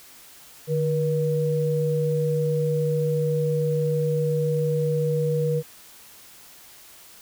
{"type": "tone pair together", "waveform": "sine", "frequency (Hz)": [151.19, 480], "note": ["D#3", "B4"], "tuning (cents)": [-49, -49], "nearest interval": "octave + minor sixth", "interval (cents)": 2000, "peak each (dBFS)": -23, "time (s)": [0.67, 5.63], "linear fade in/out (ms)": 50, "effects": ["white hiss -48 dBFS RMS until 7.21 s"]}